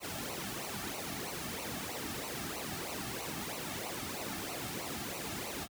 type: noise with flanger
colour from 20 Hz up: pink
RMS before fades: -40 dBFS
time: 0-5.68 s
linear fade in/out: 50 ms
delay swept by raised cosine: 0.58 to 2.08 ms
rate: 3.1 Hz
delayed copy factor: -0.75
effects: high-pass 60 Hz 12 dB/octave